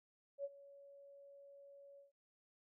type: tone with ADSR envelope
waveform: sine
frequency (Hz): 561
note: C#5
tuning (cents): +21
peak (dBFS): -38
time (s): 0.38-2.12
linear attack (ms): 63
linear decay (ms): 39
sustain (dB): -19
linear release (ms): 140
effects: none